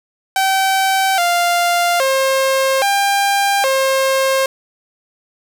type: tone with pitch steps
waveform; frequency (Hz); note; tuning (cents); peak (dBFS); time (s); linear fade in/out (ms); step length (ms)
sawtooth; 770 / 697 / 534 / 798 / 534; G5 / F5 / C5 / G5 / C5; -31 / -4 / +35 / +31 / +35; -9; 0.36-4.46; 2; 820
effects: none

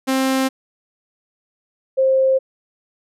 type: tone pair in turn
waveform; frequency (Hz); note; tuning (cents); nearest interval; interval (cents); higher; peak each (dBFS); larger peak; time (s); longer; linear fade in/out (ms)
sawtooth / sine; 264.5 / 529; C4 / C5; +19 / +19; octave; 1200; second; -12; neither; 0.07-0.49 / 1.97-2.39; neither; 20
effects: resampled to 32000 Hz

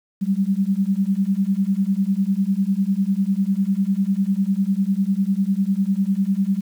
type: beating tone pair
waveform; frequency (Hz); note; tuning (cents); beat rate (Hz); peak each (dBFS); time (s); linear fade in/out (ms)
sine; 190.1 / 200.1; F#3 / G3; +47 / +36; 10; -20; 0.21-6.61; 20
effects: 8-bit

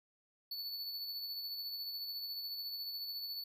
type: tone with tremolo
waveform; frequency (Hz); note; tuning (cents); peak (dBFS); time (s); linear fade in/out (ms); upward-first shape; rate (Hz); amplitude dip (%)
square; 4454; C#8; +7; -39; 0.51-3.44; 5; sine; 14; 35
effects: none

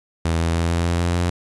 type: tone with pitch steps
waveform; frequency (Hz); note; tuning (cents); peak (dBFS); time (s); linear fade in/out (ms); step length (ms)
sawtooth; 82.41 / 83.22 / 84.04 / 84.87 / 85.71 / 86.56 / 87.41; E2 / E2 / E2 / F2 / F2 / F2 / F2; 0 / +17 / +34 / -49 / -32 / -15 / +2; -14; 0.25-1.3; 5; 150
effects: resampled to 24000 Hz + 8-bit

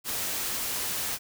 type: noise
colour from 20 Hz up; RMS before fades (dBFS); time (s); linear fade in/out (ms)
white; -31; 0.04-1.19; 50
effects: none

